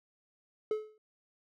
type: tone with exponential decay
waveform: triangle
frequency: 430 Hz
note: A4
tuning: 40 cents flat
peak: -24 dBFS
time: 0.71-0.98 s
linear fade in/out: 2 ms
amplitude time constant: 57 ms
effects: none